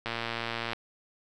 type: click train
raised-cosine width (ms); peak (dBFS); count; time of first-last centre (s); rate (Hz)
0.3; -16; 79; 0.06-0.732; 116
effects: none